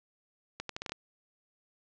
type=accelerating click train; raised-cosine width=0.2 ms; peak=-19 dBFS; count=7; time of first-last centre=0.6-0.92 s; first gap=93 ms; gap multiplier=0.77; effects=low-pass 7000 Hz 12 dB/octave